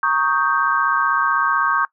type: chord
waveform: sine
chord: Eb dominant seventh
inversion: second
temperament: equal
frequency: 932.3 / 1108.7 / 1244.5 / 1568 Hz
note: Bb5 / Db6 / Eb6 / G6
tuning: 0 / 0 / 0 / 0 cents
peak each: -25 / -19 / -22 / -20 dBFS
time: 0.03-1.85 s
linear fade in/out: 2 ms
effects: noise-tail reverb RT60 0.1 s tail -21 dB re dry